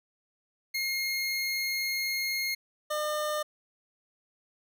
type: tone pair in turn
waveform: 25% pulse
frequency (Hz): 2144 / 604.1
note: C7 / D5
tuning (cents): +42 / +49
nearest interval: octave + minor seventh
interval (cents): 2193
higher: first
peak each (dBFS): -25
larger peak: neither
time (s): 0.74-2.55 / 2.9-3.43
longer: first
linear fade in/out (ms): 10
effects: none